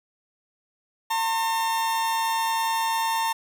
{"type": "tone pair together", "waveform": "40% pulse", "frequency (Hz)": [905.8, 1075], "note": ["A#5", "C6"], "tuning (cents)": [-50, 47], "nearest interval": "minor third", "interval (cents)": 297, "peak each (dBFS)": [-22, -32], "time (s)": [1.1, 3.33], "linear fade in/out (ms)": 10, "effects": ["9-bit"]}